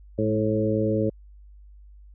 harmonic tone with a mistuned harmonic, 108.6 Hz, A2, 22 cents flat, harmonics 1 / 2 / 3 / 4 / 5, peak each -27 / -27 / -27 / -27 / -27 dBFS, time 0.18-1.1 s, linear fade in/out 10 ms, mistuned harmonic 2, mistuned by -28 cents, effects added 50 Hz sine -45 dBFS peak until 2.14 s

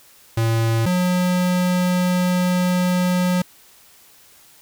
square tone pair in turn, 113.7 / 180.49 Hz, A#2 / F#3, -43 / -43 cents, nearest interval minor sixth, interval 800 cents, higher second, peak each -17 dBFS, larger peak neither, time 0.37-0.86 / 0.86-3.42 s, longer second, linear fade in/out 5 ms, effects white hiss -50 dBFS RMS until 4.61 s

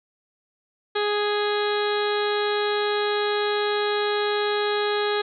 harmonic tone with a mistuned harmonic, 415.3 Hz, G#4, in tune, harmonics 1 / 2 / 3 / 4 / 5 / 6 / 7 / 8 / 9 / 10, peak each -23 / -30 / -31 / -31 / -38 / -38 / -43 / -34 / -35 / -38 dBFS, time 0.95-5.22 s, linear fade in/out 10 ms, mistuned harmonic 9, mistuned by +33 cents, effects none

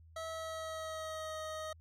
25% pulse tone with pitch glide, 648 to 626.7 Hz, E5 to D#5, -30 to +12 cents, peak -36 dBFS, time 0.16-1.73 s, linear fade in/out 5 ms, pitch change -58 cents, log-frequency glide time 0.29-1.39 s, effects added 81 Hz sine -56 dBFS peak until 1.8 s + low-pass 10000 Hz 12 dB/octave

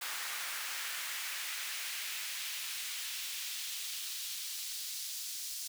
pink noise with high-pass filter sweep, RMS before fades -40 dBFS, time 0.01-5.68 s, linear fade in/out 10 ms, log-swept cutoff 1400 to 5100 Hz, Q 1.2, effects none

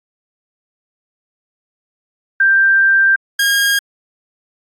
sine / sawtooth tone pair in turn, 1577 / 1625.1 Hz, G6 / G#6, +10 / -38 cents, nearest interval minor second, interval 52 cents, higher second, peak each -8 / -8 dBFS, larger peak neither, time 2.4-3.16 / 3.39-3.79 s, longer first, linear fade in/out 5 ms, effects AAC 64 kbps

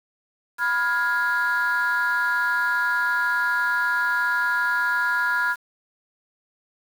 sine chord, F diminished, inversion second, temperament equal with one note detuned, 987.8 / 1413.1 / 1661.2 Hz, Cb6 / F6 / Ab6, 0 / +20 / 0 cents, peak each -25 / -21 / -23 dBFS, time 0.58-5.56 s, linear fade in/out 50 ms, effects tanh soft clip ceiling -15 dBFS + 7-bit

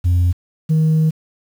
sine tone pair in turn, 88.2 / 157.65 Hz, F2 / D#3, +18 / +23 cents, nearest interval minor seventh, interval 1005 cents, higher second, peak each -9 / -9 dBFS, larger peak neither, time 0.04-0.33 / 0.69-1.11 s, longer second, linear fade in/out 20 ms, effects tanh soft clip ceiling -10 dBFS + 7-bit

